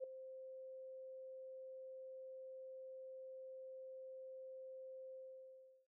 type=tone with ADSR envelope; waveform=sine; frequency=523.3 Hz; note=C5; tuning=in tune; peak=-39 dBFS; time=0-5.87 s; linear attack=38 ms; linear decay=4 ms; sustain=-11 dB; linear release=730 ms; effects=none